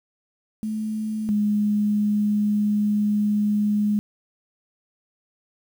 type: tone pair in turn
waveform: sine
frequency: 216.5 / 208.5 Hz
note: A3 / G#3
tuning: -28 / +7 cents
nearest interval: minor second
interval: 65 cents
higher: first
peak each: -24 / -18 dBFS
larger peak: second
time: 0.63-1.29 / 1.29-3.99 s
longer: second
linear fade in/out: 0 ms
effects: 8-bit